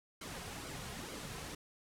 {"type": "noise with flanger", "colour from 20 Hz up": "pink", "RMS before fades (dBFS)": -45, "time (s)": [0.21, 1.55], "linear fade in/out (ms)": 5, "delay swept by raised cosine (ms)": [1.1, 3.5], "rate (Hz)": 2.2, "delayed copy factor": -0.55, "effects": ["low-pass 11000 Hz 12 dB/octave"]}